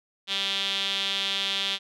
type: tone with band-pass filter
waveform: sawtooth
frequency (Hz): 196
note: G3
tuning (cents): 0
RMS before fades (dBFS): -28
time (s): 0.27-1.79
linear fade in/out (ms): 50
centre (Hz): 3400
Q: 5.3
effects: none